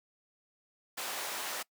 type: high-pass noise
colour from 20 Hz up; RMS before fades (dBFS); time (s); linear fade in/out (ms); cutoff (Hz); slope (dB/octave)
pink; -38; 0.97-1.63; 10; 620; 12
effects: noise-tail reverb RT60 0.1 s tail -23 dB re dry